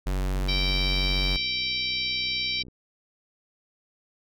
square tone, 46.99 Hz, F#1, 28 cents sharp, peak -25 dBFS, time 0.06-1.37 s, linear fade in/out 10 ms
click train, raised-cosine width 3 ms, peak -34 dBFS, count 148, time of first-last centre 0.35-2.683 s, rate 63 Hz
harmonic tone, 777 Hz, G5, 16 cents flat, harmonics 3 / 4 / 5 / 6 / 7, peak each -31 / -33 / -30 / -33 / -35 dBFS, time 0.48-2.63 s, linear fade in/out 10 ms
effects none

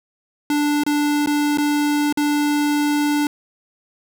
square tone with dropouts, 293.7 Hz, D4, in tune, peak -17 dBFS, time 0.5-3.27 s, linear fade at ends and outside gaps 2 ms, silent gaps 0.836-0.864 / 1.261-1.272 / 1.574-1.583 / 2.126-2.173 s, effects none

